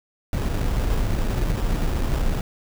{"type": "noise with sample-and-hold", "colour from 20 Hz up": "brown", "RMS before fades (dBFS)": -22, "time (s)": [0.33, 2.41], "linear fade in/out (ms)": 2, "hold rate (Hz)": 2100, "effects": []}